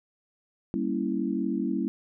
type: chord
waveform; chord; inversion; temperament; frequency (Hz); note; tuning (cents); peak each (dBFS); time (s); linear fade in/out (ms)
sine; G diminished seventh; none; equal; 196 / 233.1 / 277.2 / 329.6; G3 / Bb3 / Db4 / Fb4; 0 / 0 / 0 / 0; -31; 0.74-1.88; 0
effects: none